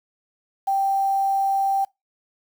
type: tone with quantisation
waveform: sine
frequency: 783 Hz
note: G5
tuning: 2 cents flat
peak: -18 dBFS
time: 0.67-1.85 s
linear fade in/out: 10 ms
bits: 7
effects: noise-tail reverb RT60 0.2 s tail -23 dB re dry